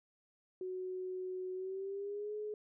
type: tone with pitch glide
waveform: sine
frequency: 370 to 422.6 Hz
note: F#4 to G#4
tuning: 0 to +30 cents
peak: -38 dBFS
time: 0.61-2.54 s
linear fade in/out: 2 ms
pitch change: +230 cents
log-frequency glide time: 1.54-2.34 s
effects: none